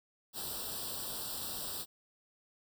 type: noise with comb filter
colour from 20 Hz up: white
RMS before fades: -40 dBFS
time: 0.33-1.86 s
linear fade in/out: 50 ms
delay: 0.23 ms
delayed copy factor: +0.95
effects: none